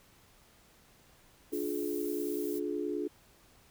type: noise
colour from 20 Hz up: violet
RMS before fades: -45 dBFS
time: 1.52-2.6 s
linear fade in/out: 20 ms
type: chord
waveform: sine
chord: D diminished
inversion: none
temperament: just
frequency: 293.7 / 352.4 / 422.9 Hz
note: D4 / F4 / Ab4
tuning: 0 / +16 / +31 cents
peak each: -36 dBFS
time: 1.52-3.08 s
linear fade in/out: 10 ms
effects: pink hiss -62 dBFS RMS until 3.7 s